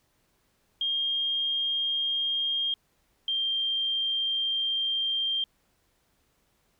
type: tone pair in turn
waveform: sine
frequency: 3221 / 3178 Hz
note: G7 / G7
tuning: +46 / +23 cents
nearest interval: unison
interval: 23 cents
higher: first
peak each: -25 dBFS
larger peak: neither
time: 0.81-2.74 / 3.28-5.44 s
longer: second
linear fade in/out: 2 ms
effects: pink hiss -70 dBFS RMS until 6.79 s